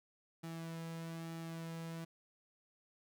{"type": "tone with flanger", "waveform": "sawtooth", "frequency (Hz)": 164.7, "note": "E3", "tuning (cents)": -1, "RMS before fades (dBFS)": -45, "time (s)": [0.43, 2.05], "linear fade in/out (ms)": 10, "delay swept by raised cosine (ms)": [1.9, 2.72], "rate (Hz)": 1.1, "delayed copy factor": -0.5, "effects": []}